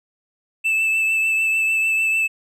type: tone with vibrato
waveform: triangle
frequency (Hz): 2637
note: E7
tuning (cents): 0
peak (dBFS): -15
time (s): 0.64-2.28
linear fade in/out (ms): 20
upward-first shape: triangle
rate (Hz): 6.7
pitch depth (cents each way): 20
effects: none